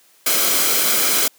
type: noise with comb filter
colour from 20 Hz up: white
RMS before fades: -17 dBFS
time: 0.26-1.28 s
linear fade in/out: 5 ms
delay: 1.1 ms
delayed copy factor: -0.5
effects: white hiss -54 dBFS RMS until 1.38 s + high-pass 200 Hz 12 dB/octave